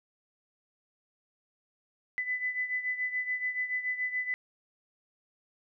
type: beating tone pair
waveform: sine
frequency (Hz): 2000 / 2007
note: B6 / B6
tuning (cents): +21 / +27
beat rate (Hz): 7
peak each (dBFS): -31 / -36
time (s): 2.18-4.34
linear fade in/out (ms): 0
effects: none